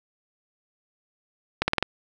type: accelerating click train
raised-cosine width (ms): 0.3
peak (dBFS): -5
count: 5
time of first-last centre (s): 1.62-1.826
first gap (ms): 60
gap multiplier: 0.9
effects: none